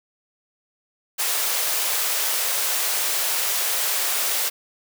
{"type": "high-pass noise", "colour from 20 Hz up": "white", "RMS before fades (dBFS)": -23, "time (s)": [1.18, 4.5], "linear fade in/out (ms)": 20, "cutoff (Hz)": 440, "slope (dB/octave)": 24, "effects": []}